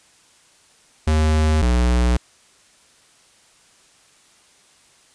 square tone pair in turn, 77.78 / 60.72 Hz, D#2 / B1, 0 / -29 cents, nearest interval major third, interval 429 cents, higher first, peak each -15 dBFS, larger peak neither, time 1.07-1.62 / 1.62-2.17 s, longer neither, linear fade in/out 5 ms, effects white hiss -54 dBFS RMS until 5.14 s + resampled to 22050 Hz

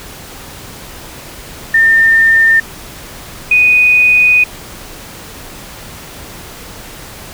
sine tone pair in turn, 1807 / 2484 Hz, A6 / D#7, +46 / -3 cents, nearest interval tritone, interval 551 cents, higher second, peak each -5 dBFS, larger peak neither, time 1.74-2.6 / 3.51-4.44 s, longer second, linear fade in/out 5 ms, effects pink hiss -31 dBFS RMS until 7.33 s

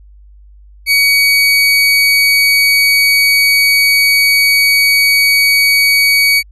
30% pulse tone, 2250 Hz, C#7, 25 cents sharp, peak -5 dBFS, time 0.86-6.43 s, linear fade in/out 50 ms, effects added 50 Hz sine -37 dBFS peak until 6.51 s + resampled to 32000 Hz

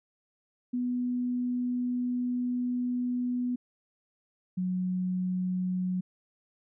sine tone pair in turn, 246.9 / 183.25 Hz, B3 / F#3, 0 / -16 cents, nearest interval perfect fourth, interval 516 cents, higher first, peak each -27 dBFS, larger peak neither, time 0.73-3.56 / 4.57-6.01 s, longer first, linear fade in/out 10 ms, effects none

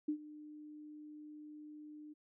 sine tone with ADSR envelope, 301.3 Hz, D4, 44 cents sharp, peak -31 dBFS, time 0.08-2.14 s, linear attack 8 ms, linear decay 84 ms, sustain -18 dB, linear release 18 ms, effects none

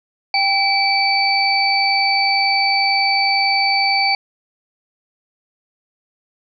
sine tone cluster, 791 / 2311 / 4551 Hz, G5 / D7 / C#8, +15 / -28 / +45 cents, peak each -18 dBFS, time 0.34-4.15 s, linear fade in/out 2 ms, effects none

